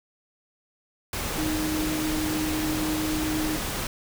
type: tone in noise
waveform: sine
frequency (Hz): 310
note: D#4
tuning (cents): -6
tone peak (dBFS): -26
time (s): 1.38-3.56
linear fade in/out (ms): 2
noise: pink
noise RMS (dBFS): -30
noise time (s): 1.13-3.87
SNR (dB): +1
effects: none